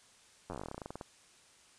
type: slowing click train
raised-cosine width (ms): 1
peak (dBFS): -27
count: 20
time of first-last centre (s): 0.5-1.012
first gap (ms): 10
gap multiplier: 1.1
effects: white hiss -62 dBFS RMS until 1.78 s + resampled to 22050 Hz